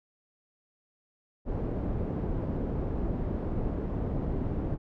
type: low-pass noise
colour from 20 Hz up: pink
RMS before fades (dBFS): -31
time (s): 1.45-4.78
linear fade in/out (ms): 50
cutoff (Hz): 460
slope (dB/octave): 12
effects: none